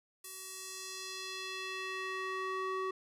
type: tone with band-pass filter sweep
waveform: square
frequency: 377.9 Hz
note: F#4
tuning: 37 cents sharp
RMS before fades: -40 dBFS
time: 0.24-2.91 s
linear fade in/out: 5 ms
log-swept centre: 11000 to 920 Hz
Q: 1.2
effects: none